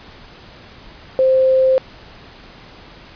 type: tone with quantisation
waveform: sine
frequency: 523.3 Hz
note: C5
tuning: in tune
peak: -10 dBFS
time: 1.19-1.78 s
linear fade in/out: 0 ms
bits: 6
effects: pink hiss -41 dBFS RMS until 3.15 s + resampled to 11025 Hz